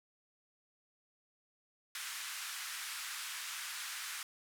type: band-pass noise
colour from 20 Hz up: pink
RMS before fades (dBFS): -43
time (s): 1.95-4.23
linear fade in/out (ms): 2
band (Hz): 1300 to 13000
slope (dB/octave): 24
effects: none